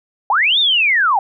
sine linear two-way sweep, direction up then down, 740 to 3729 to 740 Hz, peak -11 dBFS, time 0.3-1.19 s, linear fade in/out 2 ms, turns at 0.59 s, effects none

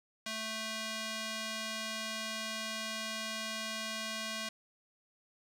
square tone with band-pass filter, 220 Hz, A3, in tune, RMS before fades -39 dBFS, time 0.26-4.49 s, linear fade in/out 5 ms, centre 4100 Hz, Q 0.74, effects none

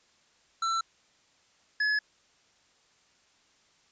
square tone pair in turn, 1340 / 1701.6 Hz, E6 / G#6, +28 / +42 cents, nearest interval major third, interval 414 cents, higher second, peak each -27 / -25 dBFS, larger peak second, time 0.62-0.81 / 1.8-1.99 s, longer neither, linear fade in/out 5 ms, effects white hiss -65 dBFS RMS until 3.91 s + resampled to 16000 Hz

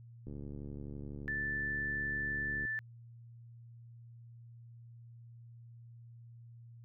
click train, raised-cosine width 3 ms, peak -33 dBFS, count 172, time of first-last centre 0.27-2.652 s, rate 71.8 Hz
sine tone, 1760 Hz, A6, in tune, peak -34 dBFS, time 1.28-2.79 s, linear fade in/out 0 ms
effects added 117 Hz sine -51 dBFS peak until 6.84 s

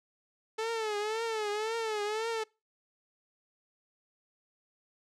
sawtooth tone with vibrato, 435.4 Hz, A4, 18 cents flat, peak -27 dBFS, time 0.58-2.44 s, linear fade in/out 10 ms, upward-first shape triangle, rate 1.9 Hz, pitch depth 110 cents each way, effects noise-tail reverb RT60 0.3 s tail -26 dB re dry + low-pass 7000 Hz 12 dB/octave

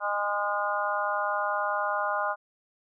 harmonic tone with a mistuned harmonic, 204.6 Hz, G#3, 26 cents flat, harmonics 3 / 4 / 5 / 6 / 7, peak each -32 / -32 / -32 / -32 / -32 dBFS, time 0-2.36 s, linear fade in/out 50 ms, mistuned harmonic 5, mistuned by +16 cents, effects none

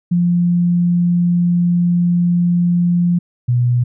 sine tone pair in turn, 174.61 / 122.3 Hz, F3 / B2, 0 / -16 cents, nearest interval tritone, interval 616 cents, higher first, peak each -11 dBFS, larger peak neither, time 0.11-3.19 / 3.48-3.84 s, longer first, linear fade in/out 10 ms, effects none

